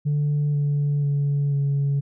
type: tone with pitch steps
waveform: sine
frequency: 146.83 / 144.72 / 142.65 / 140.6 Hz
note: D3 / D3 / C#3 / C#3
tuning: 0 / -25 / +50 / +25 cents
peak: -17 dBFS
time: 0.05-2.01 s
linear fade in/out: 20 ms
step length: 490 ms
effects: tanh soft clip ceiling -17 dBFS